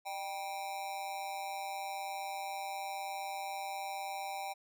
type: tone with amplitude modulation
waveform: square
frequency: 784 Hz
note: G5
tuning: in tune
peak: -35 dBFS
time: 0.05-4.54 s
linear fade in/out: 20 ms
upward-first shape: sine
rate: 179 Hz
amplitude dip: 80%
effects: none